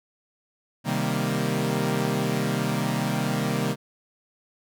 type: chord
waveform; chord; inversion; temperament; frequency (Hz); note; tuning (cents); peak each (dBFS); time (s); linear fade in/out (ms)
sawtooth; C minor seventh; none; equal; 130.81 / 155.56 / 196 / 233.1; C3 / Eb3 / G3 / Bb3; 0 / 0 / 0 / 0; -25; 0.84-3.76; 50
effects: none